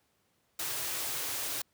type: band-stop noise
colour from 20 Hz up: white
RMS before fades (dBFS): -35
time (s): 0.59-1.62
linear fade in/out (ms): 5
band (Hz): 160 to 270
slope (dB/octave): 96
effects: pink hiss -73 dBFS RMS until 1.73 s + high-pass 80 Hz 12 dB/octave